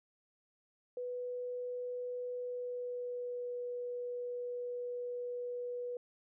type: tone with pitch glide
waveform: sine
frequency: 493.9 to 488.8 Hz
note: B4 to B4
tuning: 0 to -18 cents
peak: -37 dBFS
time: 0.97-5.97 s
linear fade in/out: 2 ms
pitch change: -18 cents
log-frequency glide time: 2.35-3.54 s
effects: none